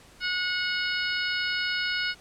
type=harmonic tone with a mistuned harmonic; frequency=729 Hz; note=F#5; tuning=26 cents flat; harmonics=2 / 3 / 4 / 5 / 6 / 7; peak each=-29 / -33 / -33 / -38 / -35 / -36 dBFS; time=0.2-2.15 s; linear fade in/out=50 ms; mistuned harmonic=5; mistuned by=+43 cents; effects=pink hiss -53 dBFS RMS until 2.2 s + low-pass 10000 Hz 12 dB/octave